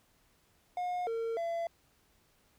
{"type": "tone with pitch steps", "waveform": "triangle", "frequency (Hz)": [718, 456.4, 675], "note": ["F5", "A#4", "E5"], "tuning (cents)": [48, -37, 41], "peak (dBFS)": -30, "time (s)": [0.77, 1.67], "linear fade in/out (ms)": 2, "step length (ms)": 300, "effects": ["pink hiss -69 dBFS RMS until 2.58 s"]}